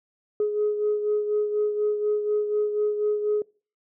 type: beating tone pair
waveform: sine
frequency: 419.4 / 423.5 Hz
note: G#4 / G#4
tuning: +17 / +34 cents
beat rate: 4.1 Hz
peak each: -21 / -29 dBFS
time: 0.4-3.42 s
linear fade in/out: 2 ms
effects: noise-tail reverb RT60 0.4 s tail -25 dB re dry + tanh soft clip ceiling -16 dBFS